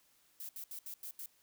violet noise bursts at uneven times, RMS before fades -45 dBFS, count 6, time 0.4-0.49 / 0.56-0.64 / 0.71-0.79 / 0.86-0.94 / 1.03-1.11 / 1.19-1.26 s, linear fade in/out 2 ms, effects white hiss -70 dBFS RMS until 1.42 s

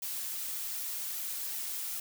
blue noise with flanger, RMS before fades -37 dBFS, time 0.02-2 s, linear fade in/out 5 ms, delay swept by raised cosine 1.8 to 4 ms, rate 2.6 Hz, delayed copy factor -0.5, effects none

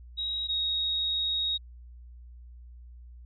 sine tone pair in turn, 3813 / 3767 Hz, A#7 / A#7, +38 / +17 cents, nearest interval unison, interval 21 cents, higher first, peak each -29 / -26 dBFS, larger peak second, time 0.17-0.48 / 0.48-1.58 s, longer second, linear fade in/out 20 ms, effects added 60 Hz sine -45 dBFS peak until 3.25 s

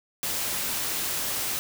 white noise, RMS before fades -29 dBFS, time 0.23-1.59 s, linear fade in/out 0 ms, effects none

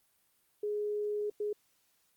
sine tone bursts at uneven times, 417.2 Hz, G#4, 8 cents sharp, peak -31 dBFS, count 2, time 0.63-1.3 / 1.4-1.53 s, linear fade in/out 5 ms, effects white hiss -72 dBFS RMS until 2.16 s + Opus 32 kbps

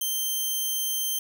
5% pulse tone, 3136 Hz, G7, in tune, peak -17 dBFS, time 0.01-1.19 s, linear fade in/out 5 ms, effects 8-bit

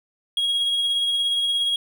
triangle tone with tremolo, 3296 Hz, G#7, 14 cents flat, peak -17 dBFS, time 0.37-1.76 s, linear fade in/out 2 ms, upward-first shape sine, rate 17 Hz, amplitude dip 25%, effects none

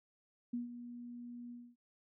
sine tone with ADSR envelope, 240.8 Hz, B3, 44 cents flat, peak -34 dBFS, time 0.53-1.76 s, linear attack 8 ms, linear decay 140 ms, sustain -11 dB, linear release 250 ms, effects none

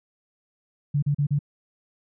sine tone bursts, 144.3 Hz, D3, 30 cents flat, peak -19 dBFS, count 4, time 0.94-1.391 s, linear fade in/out 10 ms, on 85 ms, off 37 ms, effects none

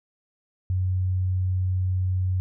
sine tone, 92.5 Hz, F#2, in tune, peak -21 dBFS, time 0.7-2.4 s, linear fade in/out 0 ms, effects none

